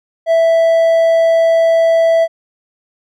triangle tone, 659.3 Hz, E5, in tune, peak -6 dBFS, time 0.26-2.28 s, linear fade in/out 50 ms, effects none

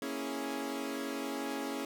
sawtooth chord, A# half-diminished seventh, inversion none, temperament equal with one note detuned, 233.1 / 277.2 / 328.7 / 415.3 Hz, A#3 / C#4 / E4 / G#4, 0 / 0 / -5 / 0 cents, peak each -40 / -34 / -39 / -38 dBFS, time 0.02-1.85 s, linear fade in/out 2 ms, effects none

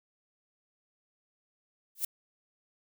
violet noise with exponential growth, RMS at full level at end -25 dBFS, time 1.95-2.05 s, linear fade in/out 5 ms, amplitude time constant 21 ms, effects none

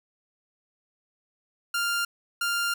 sawtooth tone pair in turn, 1396.9 / 1396.9 Hz, F6 / F6, 0 / 0 cents, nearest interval unison, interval 0 cents, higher neither, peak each -21 dBFS, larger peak neither, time 1.74-2.05 / 2.41-2.74 s, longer second, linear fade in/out 5 ms, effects none

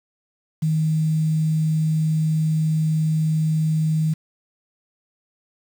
sine tone with quantisation, 157.2 Hz, D#3, 18 cents sharp, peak -17 dBFS, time 0.62-4.14 s, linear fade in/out 10 ms, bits 7, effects none

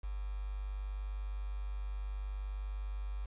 sine tone with quantisation, 49.69 Hz, G1, 24 cents sharp, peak -36 dBFS, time 0.03-3.26 s, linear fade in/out 10 ms, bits 9, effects resampled to 8000 Hz

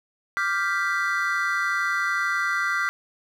triangle chord, G dominant seventh, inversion second, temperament equal, 1174.7 / 1396.9 / 1568 / 1975.5 Hz, D6 / F6 / G6 / B6, 0 / 0 / 0 / 0 cents, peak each -27 / -25 / -26 / -26 dBFS, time 0.37-2.89 s, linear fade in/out 0 ms, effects 9-bit

